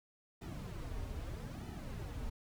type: noise with flanger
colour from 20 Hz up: brown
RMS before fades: -43 dBFS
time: 0.41-2.3 s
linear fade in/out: 10 ms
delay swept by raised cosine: 1.8 to 6 ms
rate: 0.79 Hz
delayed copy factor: -0.85
effects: none